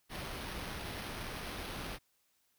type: noise with sample-and-hold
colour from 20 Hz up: pink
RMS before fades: -42 dBFS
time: 0.09-1.99 s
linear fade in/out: 50 ms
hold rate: 7350 Hz
effects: white hiss -75 dBFS RMS until 2.58 s